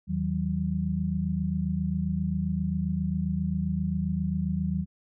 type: tone cluster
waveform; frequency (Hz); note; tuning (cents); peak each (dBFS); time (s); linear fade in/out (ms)
sine; 81.4 / 160.7 / 188.2; E2 / E3 / F#3; -21 / -44 / +30; -32 / -30 / -28; 0.07-4.86; 50
effects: none